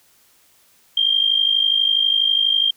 sine tone with amplitude modulation, 3190 Hz, G7, 30 cents sharp, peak -11 dBFS, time 0.97-2.71 s, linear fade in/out 5 ms, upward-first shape sine, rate 52.2 Hz, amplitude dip 75%, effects white hiss -56 dBFS RMS until 2.76 s

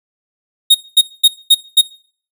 45% pulse tone bursts, 3729 Hz, A#7, in tune, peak -4 dBFS, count 5, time 0.7-1.815 s, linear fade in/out 10 ms, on 47 ms, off 220 ms, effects noise-tail reverb RT60 0.5 s tail -22 dB re dry

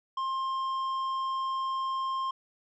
sine tone with tanh clipping, 1060 Hz, C6, 22 cents sharp, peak -30 dBFS, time 0.17-2.31 s, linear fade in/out 5 ms, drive 7 dB, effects none

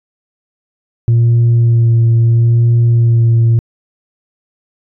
sine tone with vibrato, 116.5 Hz, A#2, 1 cent flat, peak -4 dBFS, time 1.08-3.59 s, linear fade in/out 0 ms, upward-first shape sine, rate 0.75 Hz, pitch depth 18 cents each way, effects tanh soft clip ceiling -5 dBFS

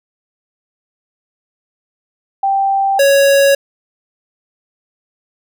sine / square tone pair in turn, 784 / 555.4 Hz, G5 / C#5, 0 / +3 cents, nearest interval tritone, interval 597 cents, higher first, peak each -11 / -8 dBFS, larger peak second, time 2.43-2.99 / 2.99-3.55 s, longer neither, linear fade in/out 5 ms, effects none

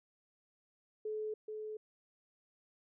sine tone with echo, 430 Hz, A4, 40 cents flat, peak -36 dBFS, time 1.05-1.34 s, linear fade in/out 5 ms, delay 430 ms, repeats 1, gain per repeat -4 dB, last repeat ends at 1.77 s, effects none

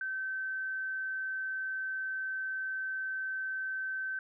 sine tone, 1541 Hz, G6, 30 cents flat, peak -33 dBFS, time 0.01-4.19 s, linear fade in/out 2 ms, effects none

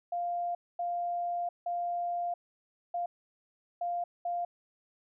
sine tone bursts at uneven times, 698.5 Hz, F5, in tune, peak -30 dBFS, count 6, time 0.12-0.55 / 0.79-1.49 / 1.66-2.34 / 2.94-3.06 / 3.81-4.04 / 4.25-4.45 s, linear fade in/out 5 ms, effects none

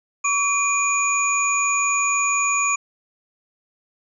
sine tone cluster, 1131 / 2426 / 6820 Hz, C#6 / D#7 / G#8, +34 / -44 / +45 cents, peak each -22 dBFS, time 0.24-2.76 s, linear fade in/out 10 ms, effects none

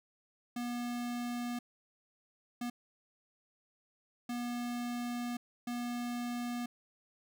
square tone bursts at uneven times, 241.5 Hz, B3, 39 cents flat, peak -36 dBFS, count 4, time 0.56-1.59 / 2.61-2.7 / 4.29-5.37 / 5.67-6.66 s, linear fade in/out 5 ms, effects none

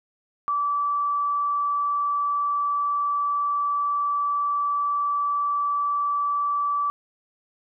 sine tone, 1157 Hz, D6, 26 cents flat, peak -21 dBFS, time 0.48-6.9 s, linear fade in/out 0 ms, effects none

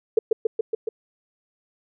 sine tone with echo, 444.9 Hz, A4, 19 cents sharp, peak -12 dBFS, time 0.17-0.19 s, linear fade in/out 5 ms, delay 140 ms, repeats 5, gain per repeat -2 dB, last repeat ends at 0.89 s, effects none

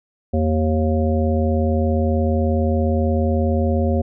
harmonic tone with a mistuned harmonic, 77.78 Hz, D#2, in tune, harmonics 1 / 3 / 5 / 7 / 9, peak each -18 / -21 / -26 / -24 / -29 dBFS, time 0.33-4.02 s, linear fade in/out 10 ms, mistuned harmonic 1, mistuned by +120 cents, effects none

